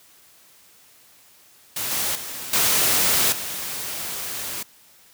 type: noise with level steps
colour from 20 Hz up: white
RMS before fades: -27 / -24 / -33 / -19 / -30 dBFS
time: 1.76-4.63 s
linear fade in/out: 5 ms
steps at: 1.91 / 2.15 / 2.53 / 3.32 s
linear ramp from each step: 5 ms
effects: white hiss -53 dBFS RMS until 5.13 s + high-pass 60 Hz 12 dB/octave

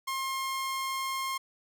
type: tone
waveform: sawtooth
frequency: 1067 Hz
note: C6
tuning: 34 cents sharp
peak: -27 dBFS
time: 0.07-1.38 s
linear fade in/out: 10 ms
effects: 11-bit

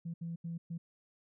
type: tone bursts at uneven times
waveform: sine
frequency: 167.7 Hz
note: E3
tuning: 30 cents sharp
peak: -36 dBFS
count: 4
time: 0.05-0.14 / 0.21-0.36 / 0.44-0.58 / 0.7-0.78 s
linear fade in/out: 10 ms
effects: tanh soft clip ceiling -32 dBFS

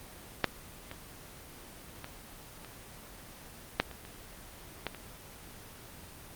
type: clicks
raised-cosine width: 0.3 ms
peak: -7 / -24 / -24 / -29 / -7 / -28 / -30 / -16 / -27 dBFS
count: 9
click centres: 0.443 / 0.914 / 2.044 / 2.647 / 3.8 / 3.913 / 4.051 / 4.867 / 4.947 s
effects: pink hiss -49 dBFS RMS until 6.35 s + Opus 24 kbps

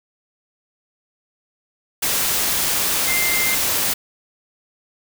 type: tone in noise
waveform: sine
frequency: 2093 Hz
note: C7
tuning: in tune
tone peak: -21 dBFS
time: 3.07-3.55 s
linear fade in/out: 10 ms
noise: white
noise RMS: -20 dBFS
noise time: 2.02-3.94 s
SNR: -4 dB
effects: none

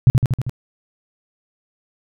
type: tone with echo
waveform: sine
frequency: 126.1 Hz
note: B2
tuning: 36 cents sharp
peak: -5 dBFS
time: 0.07-0.1 s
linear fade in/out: 0 ms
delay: 79 ms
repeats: 5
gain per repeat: -3 dB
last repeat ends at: 0.495 s
effects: none

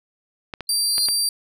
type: clicks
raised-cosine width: 0.3 ms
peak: -14 dBFS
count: 4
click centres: 0.538 / 0.607 / 0.981 / 1.086 s
type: tone with exponential growth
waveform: sine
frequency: 4186 Hz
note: C8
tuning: in tune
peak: -19 dBFS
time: 0.67-1.06 s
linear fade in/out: 1 ms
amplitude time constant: 84 ms
type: tone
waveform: 25% pulse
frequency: 4699 Hz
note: D8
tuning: in tune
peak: -14 dBFS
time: 0.69-1.29 s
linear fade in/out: 2 ms
effects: none

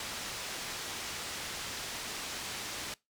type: low-pass noise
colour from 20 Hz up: white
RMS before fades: -40 dBFS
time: 0-2.94 s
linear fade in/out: 2 ms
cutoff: 6100 Hz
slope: 12 dB/octave
effects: noise-tail reverb RT60 0.2 s tail -22 dB re dry

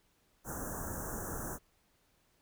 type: band-stop noise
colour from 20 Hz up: pink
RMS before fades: -40 dBFS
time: 0.44-1.59 s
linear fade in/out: 50 ms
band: 1700 to 5900 Hz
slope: 96 dB/octave
effects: pink hiss -72 dBFS RMS until 2.41 s

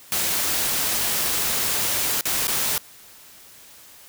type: noise with dropouts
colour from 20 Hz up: white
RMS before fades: -23 dBFS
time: 0.12-2.78 s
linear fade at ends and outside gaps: 1 ms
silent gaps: 2.21-2.254 / 2.471-2.48 s
effects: white hiss -47 dBFS RMS until 4.08 s

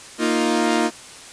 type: chord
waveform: sawtooth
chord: Bb suspended fourth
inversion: none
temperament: equal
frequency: 233.1 / 311.1 / 349.2 Hz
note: Bb3 / Eb4 / F4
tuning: 0 / 0 / 0 cents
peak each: -18 dBFS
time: 0.18-0.91 s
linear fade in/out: 50 ms
effects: white hiss -40 dBFS RMS until 1.32 s + resampled to 22050 Hz

